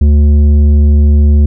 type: tone with tanh clipping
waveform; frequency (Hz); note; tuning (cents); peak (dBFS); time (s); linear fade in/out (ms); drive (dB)
triangle; 73.42; D2; 0; -5; 0.01-1.46; 5; 13
effects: none